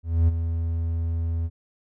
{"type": "tone with ADSR envelope", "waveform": "triangle", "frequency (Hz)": 82.9, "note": "E2", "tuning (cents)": 10, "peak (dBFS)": -12, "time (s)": [0.03, 1.5], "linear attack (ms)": 250, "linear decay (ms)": 23, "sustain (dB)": -9, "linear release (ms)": 46, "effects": []}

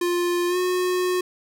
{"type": "tone with pitch glide", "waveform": "square", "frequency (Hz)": [350.8, 363.4], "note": ["F4", "F#4"], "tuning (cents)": [8, -31], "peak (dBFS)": -21, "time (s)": [0.01, 1.21], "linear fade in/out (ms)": 5, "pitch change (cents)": 61, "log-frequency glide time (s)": [0.48, 0.57], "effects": []}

